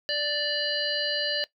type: harmonic tone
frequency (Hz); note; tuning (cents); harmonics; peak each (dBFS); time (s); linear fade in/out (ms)
587.3; D5; 0; 1 / 3 / 5 / 7 / 8; -32 / -32 / -32 / -32 / -32; 0.09-1.44; 0
effects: noise-tail reverb RT60 0.1 s tail -18 dB re dry